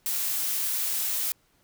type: noise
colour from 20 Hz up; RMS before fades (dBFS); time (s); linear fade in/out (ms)
blue; -28; 0.06-1.32; 0
effects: pink hiss -66 dBFS RMS until 1.63 s